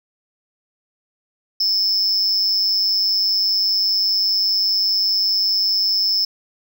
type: tone with amplitude modulation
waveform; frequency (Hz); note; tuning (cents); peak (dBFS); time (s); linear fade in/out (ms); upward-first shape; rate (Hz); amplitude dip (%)
triangle; 5240; E8; -11; -11; 1.6-6.25; 5; sine; 195; 75
effects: none